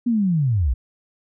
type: linear sweep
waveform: sine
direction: down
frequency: 246.9 to 52.7 Hz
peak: -16 dBFS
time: 0.06-0.74 s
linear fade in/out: 10 ms
effects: none